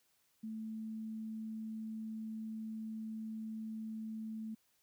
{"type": "tone", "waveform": "sine", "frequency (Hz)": 220, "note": "A3", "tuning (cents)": 0, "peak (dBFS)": -40, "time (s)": [0.43, 4.55], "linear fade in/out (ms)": 10, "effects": ["white hiss -75 dBFS RMS until 4.82 s"]}